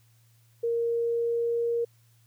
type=tone with pitch glide; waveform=sine; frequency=466.2 to 468.9 Hz; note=A#4 to A#4; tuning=0 to +10 cents; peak=-24 dBFS; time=0.63-1.85 s; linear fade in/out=10 ms; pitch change=+10 cents; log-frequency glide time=0.75-1.69 s; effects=added 115 Hz sine -59 dBFS peak until 2.26 s + white hiss -67 dBFS RMS until 2.26 s